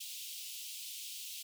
pink high-pass noise, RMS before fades -45 dBFS, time 0-1.43 s, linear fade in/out 10 ms, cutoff 2700 Hz, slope 48 dB/octave, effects none

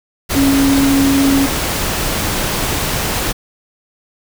sine tone in noise, 275 Hz, C#4, 14 cents flat, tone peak -10 dBFS, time 0.35-1.47 s, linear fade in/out 20 ms, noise pink, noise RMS -18 dBFS, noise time 0.29-3.33 s, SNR +5 dB, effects none

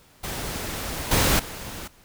pink noise with level steps, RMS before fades -31 / -20 / -36 dBFS, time 0.23-1.88 s, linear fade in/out 10 ms, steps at 1.11 / 1.39 s, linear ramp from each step 5 ms, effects pink hiss -55 dBFS RMS until 2.04 s

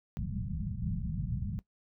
white low-pass noise, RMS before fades -35 dBFS, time 0.17-1.59 s, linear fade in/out 0 ms, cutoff 210 Hz, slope 96 dB/octave, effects noise-tail reverb RT60 0.1 s tail -18 dB re dry

